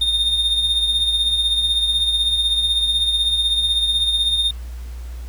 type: tone with tremolo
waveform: triangle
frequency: 3657 Hz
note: A#7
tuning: 34 cents flat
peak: -12 dBFS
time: 0.01-4.51 s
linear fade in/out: 5 ms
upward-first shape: triangle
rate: 16 Hz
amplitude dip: 55%
effects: added 60 Hz sine -28 dBFS peak until 5.28 s + pink hiss -47 dBFS RMS until 5.28 s